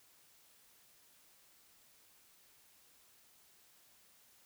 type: silence
effects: white hiss -66 dBFS RMS until 4.45 s